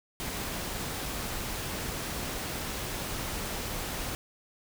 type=noise; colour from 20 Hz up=pink; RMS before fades=-35 dBFS; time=0.2-4.15 s; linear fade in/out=0 ms; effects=none